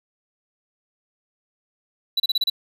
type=tone bursts; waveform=triangle; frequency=3951 Hz; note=B7; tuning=in tune; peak=-16 dBFS; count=6; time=2.17-2.499 s; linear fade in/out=5 ms; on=29 ms; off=31 ms; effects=none